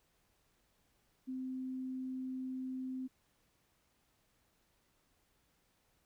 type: tone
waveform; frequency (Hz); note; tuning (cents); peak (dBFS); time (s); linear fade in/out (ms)
sine; 259; C4; -17; -38; 1.27-3.08; 20
effects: pink hiss -75 dBFS RMS until 6.05 s